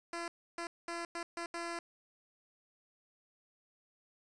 10% pulse tone bursts at uneven times, 340 Hz, F4, 46 cents flat, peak -30 dBFS, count 6, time 0.13-0.28 / 0.58-0.67 / 0.88-1.05 / 1.15-1.23 / 1.37-1.46 / 1.54-1.79 s, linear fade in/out 2 ms, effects resampled to 22050 Hz + 10-bit

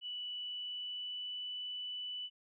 sine tone with pitch glide, 2960 to 2979 Hz, F#7 to F#7, 0 to +11 cents, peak -39 dBFS, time 0.01-2.3 s, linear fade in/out 50 ms, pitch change +11 cents, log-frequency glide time 0.31-1.52 s, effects none

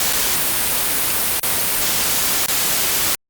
white noise with dropouts, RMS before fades -18 dBFS, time 0-3.15 s, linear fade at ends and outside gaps 1 ms, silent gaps 0.128-0.132 / 1.397-1.43 / 2.461-2.483 s, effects Opus 48 kbps

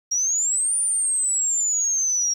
sine exponential two-way sweep, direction up then down, 5620 to 9397 to 5620 Hz, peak -19 dBFS, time 0.11-2.34 s, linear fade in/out 10 ms, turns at 0.78 s, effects 8-bit

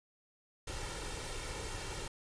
pink noise with comb filter, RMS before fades -41 dBFS, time 0.67-2.08 s, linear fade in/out 5 ms, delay 2.2 ms, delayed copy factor +0.6, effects resampled to 22050 Hz

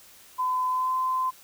sine tone with pitch glide, 1015 to 1029.8 Hz, B5 to C6, +47 to -28 cents, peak -23 dBFS, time 0.38-1.31 s, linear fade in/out 20 ms, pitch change +25 cents, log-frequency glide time 0.69-0.94 s, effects white hiss -52 dBFS RMS until 1.43 s

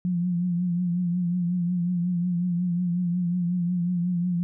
sine tone with vibrato, 176.3 Hz, F3, 17 cents sharp, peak -22 dBFS, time 0.05-4.43 s, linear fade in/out 0 ms, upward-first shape triangle, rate 5.5 Hz, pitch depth 62 cents each way, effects none

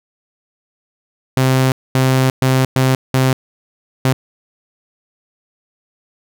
sawtooth tone bursts at uneven times, 130.81 Hz, C3, in tune, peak -7 dBFS, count 6, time 1.37-1.72 / 1.95-2.3 / 2.42-2.65 / 2.76-2.95 / 3.14-3.33 / 4.05-4.13 s, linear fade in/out 2 ms, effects none

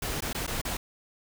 pink noise with dropouts, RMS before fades -32 dBFS, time 0.02-0.77 s, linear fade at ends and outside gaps 5 ms, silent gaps 0.206-0.221 / 0.33-0.347 / 0.466-0.476 / 0.615-0.65 s, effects none

